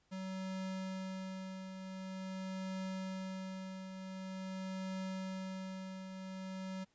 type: tone with tremolo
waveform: square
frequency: 188.9 Hz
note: F#3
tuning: 36 cents sharp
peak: -39 dBFS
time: 0.11-6.85 s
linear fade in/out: 20 ms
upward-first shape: triangle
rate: 0.46 Hz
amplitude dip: 55%
effects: pink hiss -75 dBFS RMS until 6.94 s + resampled to 16000 Hz